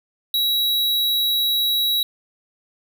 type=tone; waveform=square; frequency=3877 Hz; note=B7; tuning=33 cents flat; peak=-18 dBFS; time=0.34-2.03 s; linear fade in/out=2 ms; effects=none